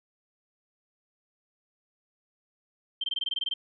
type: tone bursts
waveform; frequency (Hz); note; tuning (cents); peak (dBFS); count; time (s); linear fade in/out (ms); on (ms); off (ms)
sine; 3136; G7; 0; -27; 11; 3.01-3.539; 5; 29; 21
effects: none